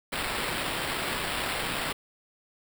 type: noise with sample-and-hold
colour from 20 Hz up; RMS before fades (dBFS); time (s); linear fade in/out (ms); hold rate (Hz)
blue; -31; 0.12-1.93; 10; 6300
effects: none